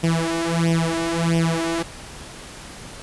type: tone with flanger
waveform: sawtooth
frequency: 165.9 Hz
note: E3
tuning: 11 cents sharp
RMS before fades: -21 dBFS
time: 0.03-1.83 s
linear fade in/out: 10 ms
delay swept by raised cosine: 0.35 to 3.35 ms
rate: 1.5 Hz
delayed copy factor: +1
effects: pink hiss -38 dBFS RMS until 3.02 s + resampled to 24000 Hz

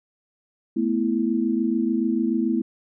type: chord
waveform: sine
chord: A suspended second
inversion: none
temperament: equal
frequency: 220 / 246.9 / 329.6 Hz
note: A3 / B3 / E4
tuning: 0 / 0 / 0 cents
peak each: -24 dBFS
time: 0.76-2.62 s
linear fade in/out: 10 ms
effects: none

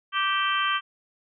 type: harmonic tone with a mistuned harmonic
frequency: 390.2 Hz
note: G4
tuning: 8 cents flat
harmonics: 3 / 4 / 5 / 6 / 7 / 8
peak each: -25 / -28 / -34 / -36 / -33 / -29 dBFS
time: 0.12-0.81 s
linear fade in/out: 50 ms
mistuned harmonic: 7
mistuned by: -36 cents
effects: none

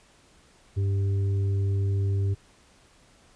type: harmonic tone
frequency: 98.4 Hz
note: G2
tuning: 7 cents sharp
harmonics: 1 / 3 / 4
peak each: -22 / -43 / -38 dBFS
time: 0.76-2.35 s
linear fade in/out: 20 ms
effects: pink hiss -58 dBFS RMS until 3.35 s + resampled to 22050 Hz

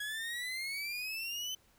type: exponential sweep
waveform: 30% pulse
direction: up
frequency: 1663 to 3068 Hz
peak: -34 dBFS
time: 0-1.55 s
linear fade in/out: 5 ms
effects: pink hiss -67 dBFS RMS until 1.78 s

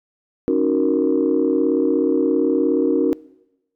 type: chord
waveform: sine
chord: D# minor seventh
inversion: third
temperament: equal with one note detuned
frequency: 274 / 311.1 / 370 / 466.2 Hz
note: C#4 / D#4 / F#4 / A#4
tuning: -20 / 0 / 0 / 0 cents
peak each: -20 dBFS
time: 0.48-3.13 s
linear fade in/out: 0 ms
effects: noise-tail reverb RT60 1.0 s tail -23 dB re dry + tanh soft clip ceiling -7 dBFS

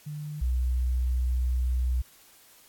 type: tone pair in turn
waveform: sine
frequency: 149.8 / 62.44 Hz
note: D3 / B1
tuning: +35 / +20 cents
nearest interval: octave + minor third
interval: 1515 cents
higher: first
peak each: -33 / -23 dBFS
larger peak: second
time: 0.06-0.41 / 0.41-2.02 s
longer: second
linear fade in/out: 10 ms
effects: white hiss -56 dBFS RMS until 2.68 s + AAC 64 kbps

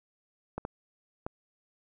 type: clicks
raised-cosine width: 1 ms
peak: -20 dBFS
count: 3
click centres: 0.58 / 0.651 / 1.265 s
effects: none

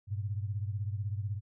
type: beating tone pair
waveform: sine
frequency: 99.3 / 115.3 Hz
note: G2 / A#2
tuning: +23 / -19 cents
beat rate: 16 Hz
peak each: -33 / -38 dBFS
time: 0.07-1.41 s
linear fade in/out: 50 ms
effects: none

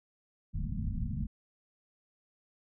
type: low-pass noise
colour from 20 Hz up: pink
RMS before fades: -34 dBFS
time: 0.53-1.27 s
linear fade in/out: 20 ms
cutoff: 240 Hz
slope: 96 dB/octave
effects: none

